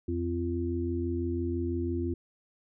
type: harmonic tone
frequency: 86 Hz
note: F2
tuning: 26 cents flat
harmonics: 1 / 3 / 4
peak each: -32 / -34 / -32 dBFS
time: 0.08-2.14 s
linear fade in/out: 5 ms
effects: none